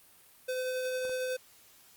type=tone with tremolo; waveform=square; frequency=510 Hz; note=C5; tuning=44 cents flat; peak=-31 dBFS; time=0.48-1.37 s; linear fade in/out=10 ms; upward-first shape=triangle; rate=11 Hz; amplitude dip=25%
type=clicks; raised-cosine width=1 ms; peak=-35 dBFS; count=2; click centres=1.051 / 1.095 s
effects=white hiss -59 dBFS RMS until 1.96 s + Opus 32 kbps